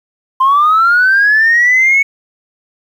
sine linear sweep, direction up, 1035 to 2226 Hz, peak -5 dBFS, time 0.4-2.03 s, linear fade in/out 10 ms, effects tanh soft clip ceiling -3 dBFS + 7-bit

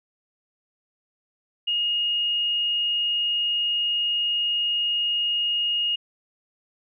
sine tone, 2860 Hz, F7, 41 cents sharp, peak -21 dBFS, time 1.67-5.96 s, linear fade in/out 10 ms, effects none

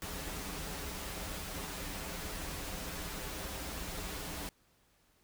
pink noise with comb filter, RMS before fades -41 dBFS, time 0.02-4.49 s, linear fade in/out 0 ms, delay 8.5 ms, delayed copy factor -0.65, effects pink hiss -70 dBFS RMS until 5.23 s

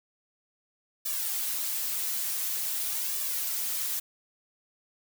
blue noise with flanger, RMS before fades -31 dBFS, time 1.05-4 s, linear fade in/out 10 ms, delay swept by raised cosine 1.7 to 7.5 ms, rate 0.47 Hz, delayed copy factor +0.9, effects none

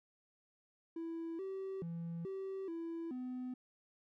triangle tone with pitch steps, 330.5 / 384.5 / 168.1 / 385.2 / 332.4 / 252.4 Hz, E4 / G4 / E3 / G4 / E4 / B3, +5 / -33 / +34 / -30 / +15 / +38 cents, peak -37 dBFS, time 0.96-3.54 s, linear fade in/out 5 ms, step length 430 ms, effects tanh soft clip ceiling -34 dBFS

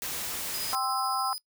white noise, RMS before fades -34 dBFS, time 0.02-0.75 s, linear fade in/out 0 ms
sawtooth tone with tremolo, 4978 Hz, D#8, in tune, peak -30 dBFS, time 0.54-1.38 s, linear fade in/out 0 ms, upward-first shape triangle, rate 14 Hz, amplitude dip 30%
sine chord, C major, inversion second, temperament equal, 784 / 1046.5 / 1318.5 Hz, G5 / C6 / E6, 0 / 0 / 0 cents, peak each -31 / -31 / -31 dBFS, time 0.73-1.33 s, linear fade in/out 0 ms
effects noise-tail reverb RT60 0.1 s tail -22 dB re dry

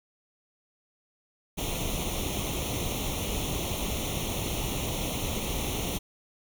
pink noise with comb filter, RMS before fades -31 dBFS, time 1.57-5.99 s, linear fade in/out 20 ms, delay 0.31 ms, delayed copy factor +0.85, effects none

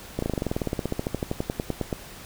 slowing click train, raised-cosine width 2 ms, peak -12 dBFS, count 27, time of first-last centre 0.19-1.928 s, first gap 34 ms, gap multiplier 1.05, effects pink hiss -43 dBFS RMS until 2.25 s

